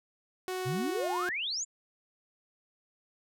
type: tone with pitch glide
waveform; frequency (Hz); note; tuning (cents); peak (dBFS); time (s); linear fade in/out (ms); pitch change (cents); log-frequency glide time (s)
sawtooth; 370 to 358.4; F#4 to F4; 0 to +45; -29; 0.48-1.29; 0; -55; 0.97-1.05
type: exponential sweep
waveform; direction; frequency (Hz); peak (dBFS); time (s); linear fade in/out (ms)
sine; up; 116.54 to 7450; -31; 0.65-1.65; 20
effects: none